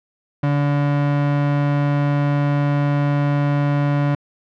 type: tone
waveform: 35% pulse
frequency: 144 Hz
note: D3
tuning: 34 cents flat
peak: -14 dBFS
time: 0.43-4.15 s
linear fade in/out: 5 ms
effects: low-pass 2000 Hz 12 dB/octave